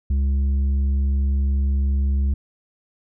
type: tone with tanh clipping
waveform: triangle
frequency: 68.6 Hz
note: C#2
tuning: 17 cents flat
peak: -18 dBFS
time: 0.1-2.34 s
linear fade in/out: 5 ms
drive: 10 dB
effects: none